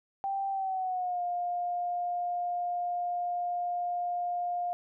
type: tone with pitch glide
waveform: sine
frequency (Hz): 784 to 706.6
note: G5 to F5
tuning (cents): 0 to +20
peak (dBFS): -29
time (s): 0.24-4.73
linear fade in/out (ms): 0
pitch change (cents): -180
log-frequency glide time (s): 0.5-1.22
effects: none